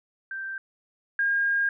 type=tone pair in turn; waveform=sine; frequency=1568 / 1618.6 Hz; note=G6 / G#6; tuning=0 / -45 cents; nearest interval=minor second; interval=55 cents; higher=second; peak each=-31 / -21 dBFS; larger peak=second; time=0.31-0.58 / 1.19-1.69 s; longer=second; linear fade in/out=2 ms; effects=none